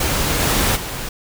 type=noise with level steps; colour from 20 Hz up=pink; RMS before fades=-19 / -17 / -27 dBFS; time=0-1.09 s; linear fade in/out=5 ms; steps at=0.39 / 0.75 s; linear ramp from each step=20 ms; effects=none